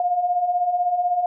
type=beating tone pair; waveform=sine; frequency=698.5 / 714.5 Hz; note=F5 / F5; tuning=0 / +39 cents; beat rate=16 Hz; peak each=-26 / -19 dBFS; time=0-1.26 s; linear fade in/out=2 ms; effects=none